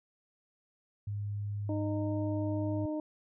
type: tone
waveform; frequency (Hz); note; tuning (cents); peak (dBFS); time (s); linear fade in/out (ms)
sine; 102.7; G#2; -19; -33; 1.07-2.86; 5
type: harmonic tone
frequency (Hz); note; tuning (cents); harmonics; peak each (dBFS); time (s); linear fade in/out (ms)
306.6; D#4; -25; 1 / 2 / 3; -33 / -38 / -47; 1.69-3; 2
effects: none

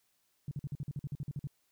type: tone bursts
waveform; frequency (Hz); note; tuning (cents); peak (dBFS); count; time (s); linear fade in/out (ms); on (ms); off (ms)
sine; 142; C#3; +42; -34; 13; 0.48-1.472; 2; 32; 48
effects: white hiss -75 dBFS RMS until 1.71 s

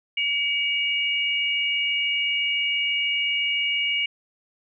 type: tone pair together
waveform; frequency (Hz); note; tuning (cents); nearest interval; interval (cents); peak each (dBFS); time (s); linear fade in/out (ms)
sine; 2273 / 2860; C#7 / F7; +43 / +41; major third; 398; -24; 0.17-4.06; 5
effects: none

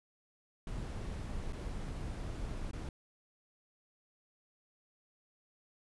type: noise with dropouts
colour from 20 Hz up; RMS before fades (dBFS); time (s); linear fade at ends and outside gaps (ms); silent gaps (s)
brown; -40; 0.67-2.89; 2; 1.525-1.53 / 2.712-2.732
effects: resampled to 24000 Hz

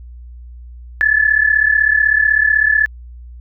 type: tone pair together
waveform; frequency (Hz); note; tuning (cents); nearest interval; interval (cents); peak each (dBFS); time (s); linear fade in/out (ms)
sine; 1711 / 1747; A6 / A6; -49 / -13; unison; 36; -13; 1.01-2.86; 0
effects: added 60 Hz sine -32 dBFS peak until 3.4 s

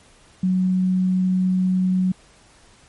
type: tone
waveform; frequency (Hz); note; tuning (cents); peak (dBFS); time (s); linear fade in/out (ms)
sine; 185; F#3; 0; -16; 0.43-2.12; 5
effects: pink hiss -52 dBFS RMS until 2.88 s + MP3 48 kbps

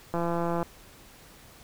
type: click train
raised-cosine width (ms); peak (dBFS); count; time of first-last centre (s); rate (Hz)
1; -16; 84; 0.14-0.628; 170
effects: pink hiss -52 dBFS RMS until 1.63 s

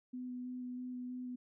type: tone with vibrato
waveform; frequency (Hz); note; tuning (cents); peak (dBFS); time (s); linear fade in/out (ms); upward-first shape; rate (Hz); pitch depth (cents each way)
sine; 250; B3; +21; -40; 0.13-1.36; 10; square; 3.1; 9
effects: none

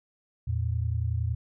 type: tone pair together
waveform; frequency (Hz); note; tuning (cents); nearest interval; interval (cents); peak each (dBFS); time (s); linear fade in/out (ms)
sine; 83 / 113.8; E2 / A#2; +12 / -41; perfect fourth; 547; -28; 0.47-1.35; 10
effects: none

